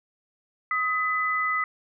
sine tone pair together, 1259.9 / 2000 Hz, D#6 / B6, +21 / +21 cents, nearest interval minor sixth, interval 800 cents, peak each -25 / -26 dBFS, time 0.71-1.64 s, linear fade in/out 2 ms, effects none

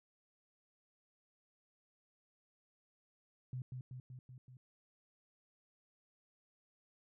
sine tone with echo, 127.1 Hz, C3, 50 cents flat, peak -39 dBFS, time 3.53-3.62 s, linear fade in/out 2 ms, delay 190 ms, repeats 5, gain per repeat -3 dB, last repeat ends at 4.57 s, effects none

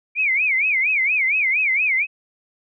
sine tone with vibrato, 2292 Hz, D7, 43 cents flat, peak -16 dBFS, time 0.15-2.07 s, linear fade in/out 50 ms, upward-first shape sine, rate 4.3 Hz, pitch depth 200 cents each way, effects none

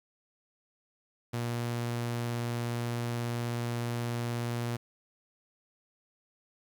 sawtooth tone, 118.9 Hz, A#2, 35 cents sharp, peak -27 dBFS, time 1.33-4.77 s, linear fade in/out 10 ms, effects 10-bit

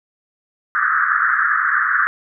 pink band-pass noise, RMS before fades -17 dBFS, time 0.75-2.07 s, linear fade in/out 0 ms, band 1200 to 1800 Hz, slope 96 dB/octave, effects none

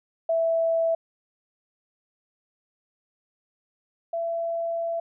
sine tone pair in turn, 659.3 / 670.4 Hz, E5 / E5, 0 / +29 cents, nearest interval unison, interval 29 cents, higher second, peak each -20 / -25 dBFS, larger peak first, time 0.29-0.95 / 4.13-5 s, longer second, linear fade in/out 5 ms, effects none

